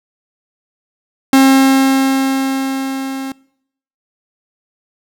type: tone with level ramp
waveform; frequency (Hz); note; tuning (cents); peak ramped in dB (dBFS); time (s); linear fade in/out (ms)
45% pulse; 268; C4; +42; -5 to -22; 1.33-3.32; 2
effects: noise-tail reverb RT60 0.7 s tail -23 dB re dry